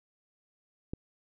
click, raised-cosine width 3 ms, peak -22 dBFS, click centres 0.935 s, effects none

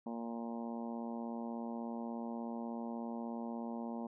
harmonic tone, 116.54 Hz, A#2, in tune, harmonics 2 / 3 / 4 / 5 / 6 / 7 / 8 / 9, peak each -40 / -50 / -51 / -50 / -52 / -51 / -52 / -59 dBFS, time 0.06-4.07 s, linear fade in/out 5 ms, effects none

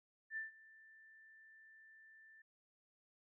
sine tone with ADSR envelope, 1773 Hz, A6, 13 cents sharp, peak -39 dBFS, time 0.3-2.42 s, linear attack 69 ms, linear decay 140 ms, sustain -21 dB, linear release 5 ms, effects none

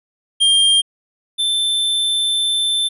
square tone pair in turn, 3198 / 3542 Hz, G7 / A7, +34 / +11 cents, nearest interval major second, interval 177 cents, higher second, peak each -11 / -16 dBFS, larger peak first, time 0.4-0.82 / 1.38-2.89 s, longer second, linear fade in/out 20 ms, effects resampled to 32000 Hz

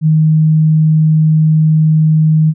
sine tone, 156.5 Hz, D#3, 10 cents sharp, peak -6 dBFS, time 0.01-2.54 s, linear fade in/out 50 ms, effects none

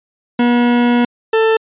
40% pulse tone pair in turn, 241.1 / 444.2 Hz, B3 / A4, -41 / +16 cents, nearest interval major seventh, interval 1057 cents, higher second, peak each -9 dBFS, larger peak neither, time 0.39-1.05 / 1.33-1.57 s, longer first, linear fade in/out 5 ms, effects resampled to 8000 Hz

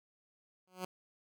10% pulse tone with exponential growth, 184 Hz, F#3, 9 cents flat, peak -27 dBFS, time 0.67-0.85 s, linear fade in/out 5 ms, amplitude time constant 37 ms, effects none

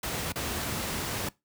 pink noise with dropouts, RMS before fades -32 dBFS, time 0.03-1.29 s, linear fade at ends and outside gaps 5 ms, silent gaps 0.322-0.357 s, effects noise-tail reverb RT60 0.2 s tail -21 dB re dry + high-pass 60 Hz 12 dB/octave

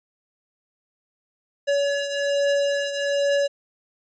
square beating tone pair, 566 / 567.2 Hz, C#5 / C#5, +36 / +40 cents, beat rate 1.2 Hz, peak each -22 / -28 dBFS, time 1.67-3.48 s, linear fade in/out 20 ms, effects resampled to 16000 Hz

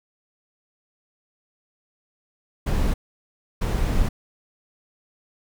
brown noise bursts at uneven times, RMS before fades -21 dBFS, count 2, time 2.66-2.94 / 3.61-4.09 s, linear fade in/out 10 ms, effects none

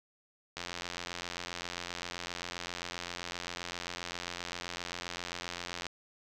click train, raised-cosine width 0.2 ms, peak -20 dBFS, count 465, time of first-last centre 0.57-5.867 s, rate 87.6 Hz, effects none

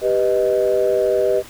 sine chord, G augmented, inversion none, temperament equal, 392 / 493.9 / 622.3 Hz, G4 / B4 / D#5, 0 / 0 / 0 cents, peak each -18 dBFS, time 0.01-1.43 s, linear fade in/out 50 ms, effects tanh soft clip ceiling -7 dBFS + pink hiss -40 dBFS RMS until 1.49 s

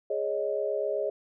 sine chord, Ab suspended fourth, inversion none, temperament equal, 415.3 / 554.4 / 622.3 Hz, Ab4 / Db5 / Eb5, 0 / 0 / 0 cents, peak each -31 dBFS, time 0.1-1.1 s, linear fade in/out 5 ms, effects none

